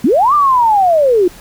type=linear two-way sweep; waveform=sine; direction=up then down; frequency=196.7 to 1209 to 337.8 Hz; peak=-7 dBFS; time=0.04-1.28 s; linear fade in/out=5 ms; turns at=0.34 s; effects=pink hiss -38 dBFS RMS until 1.4 s